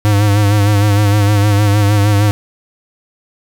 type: tone with vibrato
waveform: square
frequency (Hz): 102.9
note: G#2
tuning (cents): -16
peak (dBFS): -9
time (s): 0.05-2.31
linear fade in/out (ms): 0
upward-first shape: sine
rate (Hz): 6.5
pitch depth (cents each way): 50
effects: none